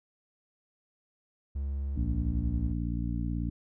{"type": "tone", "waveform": "triangle", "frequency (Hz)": 69.3, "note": "C#2", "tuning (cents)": 0, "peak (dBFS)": -28, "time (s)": [1.55, 2.73], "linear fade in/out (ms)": 10}
{"type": "harmonic tone", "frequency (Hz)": 58.27, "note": "A#1", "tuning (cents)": 0, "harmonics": [1, 2, 3, 4, 5], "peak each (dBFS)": [-32, -35, -37, -38, -39], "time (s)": [1.96, 3.5], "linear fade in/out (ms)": 5}
{"effects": []}